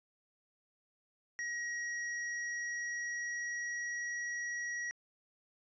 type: tone with pitch glide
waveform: square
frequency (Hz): 1900 to 1912.1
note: A#6 to A#6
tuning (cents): +33 to +43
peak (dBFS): -37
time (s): 1.39-4.91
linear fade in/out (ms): 0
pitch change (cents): +10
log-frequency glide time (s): 1.76-4.17
effects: resampled to 16000 Hz